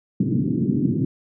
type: band-pass noise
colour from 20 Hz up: white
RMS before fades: -21 dBFS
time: 0.2-1.05 s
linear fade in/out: 5 ms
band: 110 to 330 Hz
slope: 48 dB/octave
effects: none